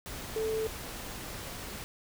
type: tone in noise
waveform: sine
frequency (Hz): 440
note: A4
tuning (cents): 0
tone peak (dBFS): -29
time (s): 0.36-0.67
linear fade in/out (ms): 0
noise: pink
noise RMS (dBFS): -41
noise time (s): 0.06-1.84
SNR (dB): +9
effects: none